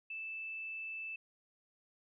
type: tone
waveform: sine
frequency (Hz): 2637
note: E7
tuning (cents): 0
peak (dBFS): -40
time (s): 0.1-1.16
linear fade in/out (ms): 5
effects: none